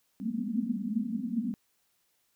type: band-pass noise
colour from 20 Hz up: pink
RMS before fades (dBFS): -32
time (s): 0.2-1.54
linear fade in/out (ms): 0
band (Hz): 200 to 250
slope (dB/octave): 96
effects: white hiss -73 dBFS RMS until 2.35 s